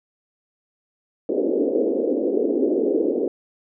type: band-pass noise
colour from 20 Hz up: white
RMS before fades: -21 dBFS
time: 1.29-3.28 s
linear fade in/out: 2 ms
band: 260 to 500 Hz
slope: 48 dB/octave
effects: none